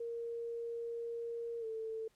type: tone with pitch glide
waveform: sine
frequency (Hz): 466.2 to 444.4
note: A#4 to A4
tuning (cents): 0 to +17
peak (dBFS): -38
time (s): 0-2.08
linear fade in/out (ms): 5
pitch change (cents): -83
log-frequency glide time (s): 1.6-1.65
effects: pink hiss -73 dBFS RMS until 2.15 s + low-pass 12000 Hz 12 dB/octave